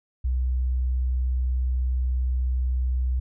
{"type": "tone", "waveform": "sine", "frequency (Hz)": 63.1, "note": "B1", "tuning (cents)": 38, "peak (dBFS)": -21, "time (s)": [0.24, 3.2], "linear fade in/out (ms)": 10, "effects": []}